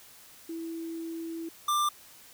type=tone pair in turn; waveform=sine / square; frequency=329.6 / 1186.5 Hz; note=E4 / D6; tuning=0 / +17 cents; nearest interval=octave + minor seventh; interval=2217 cents; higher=second; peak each=-34 / -25 dBFS; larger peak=second; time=0.49-1.49 / 1.68-1.89 s; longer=first; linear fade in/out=5 ms; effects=white hiss -53 dBFS RMS until 2.33 s

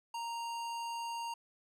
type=tone; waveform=square; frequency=931 Hz; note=A#5; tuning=2 cents flat; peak=-38 dBFS; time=0.14-1.34 s; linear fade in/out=5 ms; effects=low-pass 10000 Hz 12 dB/octave

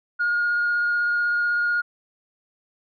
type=tone with vibrato; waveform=sine; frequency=1429 Hz; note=F6; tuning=39 cents sharp; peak=-18 dBFS; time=0.19-1.82 s; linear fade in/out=20 ms; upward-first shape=sine; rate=16 Hz; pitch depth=8 cents each way; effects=tanh soft clip ceiling -16 dBFS

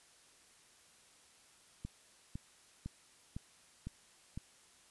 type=click train; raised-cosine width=5 ms; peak=-29 dBFS; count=6; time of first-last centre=1.85-4.375 s; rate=1.98 Hz; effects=white hiss -64 dBFS RMS until 4.9 s + resampled to 24000 Hz

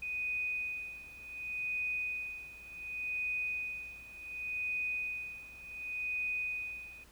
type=tone with tremolo; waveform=sine; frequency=2489 Hz; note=D#7; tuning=in tune; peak=-32 dBFS; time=0.02-7.04 s; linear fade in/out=5 ms; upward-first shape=sine; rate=0.68 Hz; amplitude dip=85%; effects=added 60 Hz sine -61 dBFS peak until 7.11 s + pink hiss -61 dBFS RMS until 7.11 s

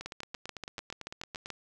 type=two click trains; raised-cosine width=0.2 ms; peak=-21 / -23 dBFS; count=11 / 14; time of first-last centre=0.06-1.503 / 0.01-1.459 s; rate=6.93 / 8.97 Hz; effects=none

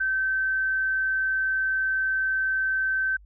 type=tone; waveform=sine; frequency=1544 Hz; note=G6; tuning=27 cents flat; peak=-22 dBFS; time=0-3.17 s; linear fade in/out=10 ms; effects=added 50 Hz sine -48 dBFS peak until 3.25 s

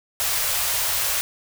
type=band-stop noise; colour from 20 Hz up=white; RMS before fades=-23 dBFS; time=0.2-1.21 s; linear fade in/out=0 ms; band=120 to 510 Hz; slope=24 dB/octave; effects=none

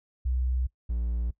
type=tone pair in turn; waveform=sine / triangle; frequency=63 / 58.76 Hz; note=B1 / A#1; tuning=+35 / +14 cents; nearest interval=minor second; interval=121 cents; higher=first; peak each=-24 dBFS; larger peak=neither; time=0.25-0.67 / 0.89-1.31 s; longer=neither; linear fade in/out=10 ms; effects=noise-tail reverb RT60 0.1 s tail -21 dB re dry

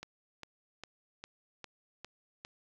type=click train; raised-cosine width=0.2 ms; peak=-26 dBFS; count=7; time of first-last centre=0.03-2.449 s; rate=2.48 Hz; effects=low-pass 7000 Hz 12 dB/octave + 10-bit

